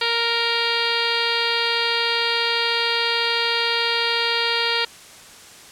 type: harmonic tone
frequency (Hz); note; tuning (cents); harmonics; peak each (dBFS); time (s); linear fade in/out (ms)
466.2; A#4; 0; 1 / 2 / 3 / 4 / 5 / 6 / 7 / 8 / 9 / 10; -28 / -28 / -28 / -28 / -28 / -28 / -28 / -28 / -28 / -28; 0.01-4.85; 5
effects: white hiss -43 dBFS RMS until 5.71 s + low-pass 9000 Hz 12 dB/octave